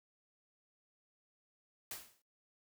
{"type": "noise with exponential decay", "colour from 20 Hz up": "white", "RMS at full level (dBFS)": -41, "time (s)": [1.91, 2.22], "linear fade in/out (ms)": 2, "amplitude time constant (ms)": 66, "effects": ["noise-tail reverb RT60 0.2 s tail -21 dB re dry"]}